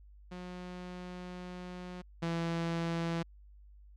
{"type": "tone pair in turn", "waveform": "sawtooth", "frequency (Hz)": [180, 167.32], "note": ["F#3", "E3"], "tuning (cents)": [-47, 26], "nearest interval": "minor second", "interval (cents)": 127, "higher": "first", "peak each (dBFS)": [-38, -28], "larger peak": "second", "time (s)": [[0.31, 2.02], [2.22, 3.23]], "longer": "first", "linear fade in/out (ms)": 10, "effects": ["added 50 Hz sine -53 dBFS peak until 3.96 s", "low-pass 5000 Hz 12 dB/octave"]}